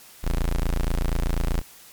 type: tone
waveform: 30% pulse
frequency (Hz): 28.17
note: A0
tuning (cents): +42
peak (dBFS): -18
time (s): 0.23-1.62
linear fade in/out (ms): 20
effects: white hiss -48 dBFS RMS until 1.92 s + MP3 96 kbps